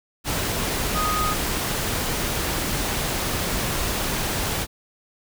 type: tone in noise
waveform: sine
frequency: 1245 Hz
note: D#6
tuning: 1 cent sharp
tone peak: -23 dBFS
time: 0.93-1.36 s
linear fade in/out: 50 ms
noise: pink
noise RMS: -25 dBFS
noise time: 0.24-4.67 s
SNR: -1 dB
effects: none